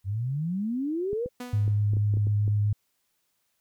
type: exponential sweep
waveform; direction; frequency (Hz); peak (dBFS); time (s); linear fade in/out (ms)
sine; up; 92.5 to 519; -26; 0.04-1.29; 50
type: clicks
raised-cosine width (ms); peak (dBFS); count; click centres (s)
3; -24; 9; 1.131 / 1.26 / 1.679 / 1.935 / 1.969 / 2.139 / 2.171 / 2.27 / 2.479
type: tone with exponential decay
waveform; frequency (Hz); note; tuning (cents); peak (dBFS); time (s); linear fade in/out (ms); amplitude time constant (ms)
sawtooth; 246.9; B3; 0; -29; 1.4-1.96; 5; 120
type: tone with vibrato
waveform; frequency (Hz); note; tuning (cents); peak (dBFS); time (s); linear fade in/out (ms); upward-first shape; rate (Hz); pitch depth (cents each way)
sine; 103.83; G#2; 0; -21; 1.53-2.73; 5; square; 8.1; 8
effects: white hiss -74 dBFS RMS until 3.6 s